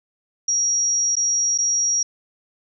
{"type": "tone with dropouts", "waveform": "sine", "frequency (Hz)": 5680, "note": "F8", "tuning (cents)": 28, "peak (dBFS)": -17, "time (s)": [0.48, 2.03], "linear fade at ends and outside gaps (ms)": 5, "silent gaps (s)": [[1.155, 1.166], [1.578, 1.585]], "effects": []}